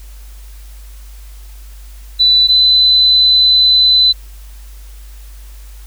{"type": "tone pair in turn", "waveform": "sine", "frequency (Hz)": [3980, 4015], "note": ["B7", "B7"], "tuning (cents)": [13, 28], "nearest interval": "unison", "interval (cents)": 15, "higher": "second", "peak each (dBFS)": -6, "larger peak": "neither", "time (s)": [[2.19, 2.48], [2.48, 4.13]], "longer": "second", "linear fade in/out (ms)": 20, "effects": ["added 50 Hz sine -31 dBFS peak until 5.86 s", "white hiss -45 dBFS RMS until 5.86 s"]}